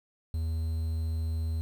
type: tone with quantisation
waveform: triangle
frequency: 80.6 Hz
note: E2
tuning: 38 cents flat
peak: -26 dBFS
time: 0.34-1.61 s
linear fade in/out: 0 ms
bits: 9
effects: none